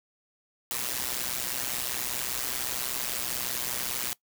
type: noise with amplitude modulation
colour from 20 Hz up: white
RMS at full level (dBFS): -28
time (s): 0.71-4.13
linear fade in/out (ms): 0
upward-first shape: sine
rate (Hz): 125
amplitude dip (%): 85
effects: noise-tail reverb RT60 0.1 s tail -20 dB re dry